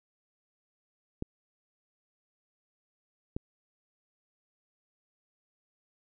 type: clicks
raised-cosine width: 3 ms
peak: -20 dBFS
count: 2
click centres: 1.224 / 3.365 s
effects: none